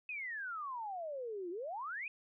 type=exponential two-way sweep; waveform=sine; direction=down then up; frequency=2573 to 335.6 to 2573 Hz; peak=-39 dBFS; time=0.09-2.08 s; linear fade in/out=2 ms; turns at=1.5 s; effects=none